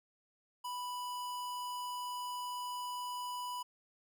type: tone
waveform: square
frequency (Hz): 987.8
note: B5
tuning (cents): 0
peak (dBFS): -39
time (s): 0.64-3.63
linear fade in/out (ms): 10
effects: none